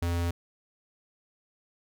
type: tone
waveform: square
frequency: 85.8 Hz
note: F2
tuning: 30 cents flat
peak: -27 dBFS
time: 0.02-0.31 s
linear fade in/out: 5 ms
effects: none

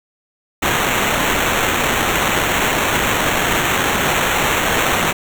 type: noise with sample-and-hold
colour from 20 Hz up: white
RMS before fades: -17 dBFS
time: 0.62-5.13 s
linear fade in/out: 10 ms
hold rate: 4900 Hz
effects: none

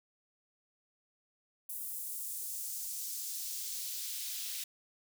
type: noise with high-pass filter sweep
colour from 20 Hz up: white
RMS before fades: -40 dBFS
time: 1.69-4.64 s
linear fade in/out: 5 ms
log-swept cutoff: 11000 to 3000 Hz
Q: 1.1
effects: none

